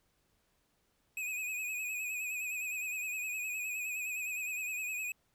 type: tone with vibrato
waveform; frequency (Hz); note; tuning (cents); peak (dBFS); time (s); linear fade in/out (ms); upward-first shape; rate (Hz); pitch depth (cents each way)
square; 2517; D#7; +19; -36; 1.17-5.12; 2; sine; 9.7; 54
effects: pink hiss -75 dBFS RMS until 5.34 s